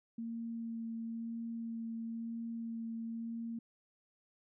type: tone with vibrato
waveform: sine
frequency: 229 Hz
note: A#3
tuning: 31 cents flat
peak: -38 dBFS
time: 0.18-3.59 s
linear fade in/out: 5 ms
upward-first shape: sine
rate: 1 Hz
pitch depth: 11 cents each way
effects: none